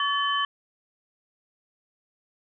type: tone cluster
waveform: sine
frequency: 1130 / 1736 / 3057 Hz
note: C#6 / A6 / G7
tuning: +33 / -24 / -44 cents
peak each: -25 / -29 / -28 dBFS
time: 0-0.45 s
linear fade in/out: 2 ms
effects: none